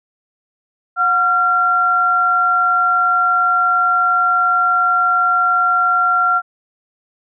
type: tone pair together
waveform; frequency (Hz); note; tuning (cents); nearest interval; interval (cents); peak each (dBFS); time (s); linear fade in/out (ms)
sine; 728 / 1374.3; F#5 / F6; -28 / -28; major seventh; 1100; -20 / -12; 0.96-6.42; 50
effects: none